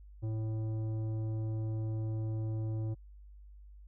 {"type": "tone with tanh clipping", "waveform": "sine", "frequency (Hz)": 110, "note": "A2", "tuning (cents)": 0, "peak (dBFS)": -34, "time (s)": [0.22, 2.95], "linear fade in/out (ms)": 20, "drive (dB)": 11, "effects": ["added 50 Hz sine -50 dBFS peak until 3.87 s"]}